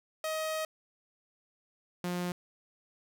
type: tone pair in turn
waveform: sawtooth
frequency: 630 / 177.56 Hz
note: D#5 / F3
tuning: +21 / +29 cents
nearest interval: octave + minor seventh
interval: 2192 cents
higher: first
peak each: -28 dBFS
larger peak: neither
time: 0.24-0.65 / 2.04-2.32 s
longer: first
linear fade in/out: 2 ms
effects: none